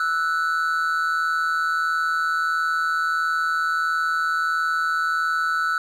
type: tone pair together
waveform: triangle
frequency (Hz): 1318.5 / 1480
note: E6 / F#6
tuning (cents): 0 / 0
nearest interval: major second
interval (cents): 200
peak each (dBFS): -21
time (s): 0-5.78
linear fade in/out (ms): 2
effects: none